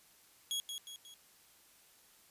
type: tone with echo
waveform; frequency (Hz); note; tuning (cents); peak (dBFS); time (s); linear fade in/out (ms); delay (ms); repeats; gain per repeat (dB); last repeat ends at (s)
sawtooth; 3322; G#7; 0; -31; 0.51-0.6; 0; 180; 3; -6; 1.14
effects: white hiss -64 dBFS RMS until 2.3 s + resampled to 32000 Hz